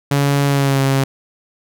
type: tone with pitch glide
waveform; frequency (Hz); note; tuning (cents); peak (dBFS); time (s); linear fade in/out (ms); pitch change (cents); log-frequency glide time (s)
sawtooth; 141.2 to 135.84; C#3 to C#3; +32 to -35; -9; 0.11-1.04; 5; -67; 0.47-0.82
effects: none